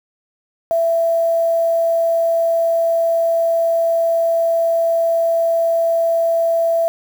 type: tone with quantisation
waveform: sine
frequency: 666 Hz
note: E5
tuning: 18 cents sharp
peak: -13 dBFS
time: 0.71-6.88 s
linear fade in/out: 0 ms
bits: 6
effects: none